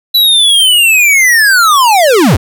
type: linear sweep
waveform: square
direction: down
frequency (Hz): 3981 to 60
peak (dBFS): -5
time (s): 0.14-2.37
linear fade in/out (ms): 10
effects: none